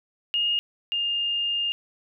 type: tone pair in turn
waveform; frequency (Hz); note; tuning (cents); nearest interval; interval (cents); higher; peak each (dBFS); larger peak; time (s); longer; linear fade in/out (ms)
sine; 2847 / 2819; F7 / F7; +33 / +16; unison; 17; first; -21 / -23; first; 0.34-0.59 / 0.92-1.72; second; 0
effects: none